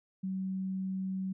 sine tone, 189.5 Hz, F#3, 42 cents sharp, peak -32 dBFS, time 0.23-1.33 s, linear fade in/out 10 ms, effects none

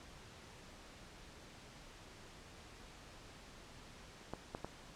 clicks, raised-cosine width 1 ms, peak -27 dBFS, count 3, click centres 4.336 / 4.549 / 4.646 s, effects pink hiss -56 dBFS RMS until 4.95 s + low-pass 7000 Hz 12 dB/octave

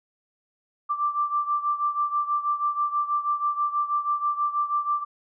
sine beating tone pair, 1174.7 / 1180.9 Hz, D6 / D6, 0 / +9 cents, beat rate 6.2 Hz, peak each -24 / -28 dBFS, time 0.89-5.05 s, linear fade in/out 20 ms, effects none

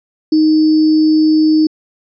sine tone with sample-and-hold, 311.1 Hz, D#4, in tune, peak -7 dBFS, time 0.32-1.67 s, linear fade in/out 5 ms, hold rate 4900 Hz, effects resampled to 16000 Hz

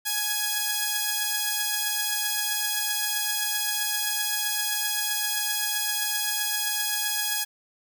5% pulse tone pair together, 836 / 1664.3 Hz, G#5 / G#6, +11 / +3 cents, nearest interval octave, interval 1192 cents, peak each -18 / -15 dBFS, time 0.05-7.45 s, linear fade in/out 20 ms, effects none

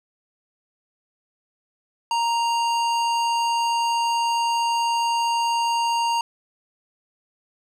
square tone with low-pass filter, 932.3 Hz, A#5, in tune, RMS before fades -22 dBFS, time 2.11-6.21 s, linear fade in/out 2 ms, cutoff 7200 Hz, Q 0.82, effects none

